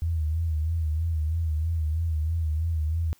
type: tone with vibrato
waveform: sine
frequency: 80 Hz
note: D#2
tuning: 49 cents sharp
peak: -23 dBFS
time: 0.02-3.13 s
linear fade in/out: 0 ms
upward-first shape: sine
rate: 3.1 Hz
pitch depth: 77 cents each way
effects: white hiss -61 dBFS RMS until 3.19 s